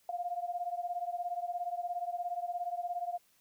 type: beating tone pair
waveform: sine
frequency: 698.5 / 715.5 Hz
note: F5 / F5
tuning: 0 / +42 cents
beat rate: 17 Hz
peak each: -36 / -38 dBFS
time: 0.09-3.18 s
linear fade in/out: 2 ms
effects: white hiss -69 dBFS RMS until 3.4 s